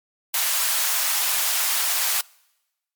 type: high-pass noise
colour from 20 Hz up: white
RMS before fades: -22 dBFS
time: 0.34-2.21 s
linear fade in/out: 2 ms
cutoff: 680 Hz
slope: 24 dB/octave
effects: noise-tail reverb RT60 1.0 s tail -26 dB re dry + MP3 96 kbps